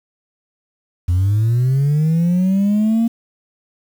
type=linear sweep; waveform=sine; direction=up; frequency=85 to 233.1 Hz; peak=-10 dBFS; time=1.08-3.08 s; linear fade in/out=10 ms; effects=tanh soft clip ceiling -11 dBFS + 7-bit